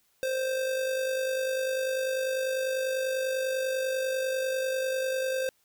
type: tone with amplitude modulation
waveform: square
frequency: 523.3 Hz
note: C5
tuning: in tune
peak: -26 dBFS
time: 0.23-5.49 s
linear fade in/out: 0 ms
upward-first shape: sine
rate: 50.1 Hz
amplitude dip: 40%
effects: white hiss -69 dBFS RMS until 5.64 s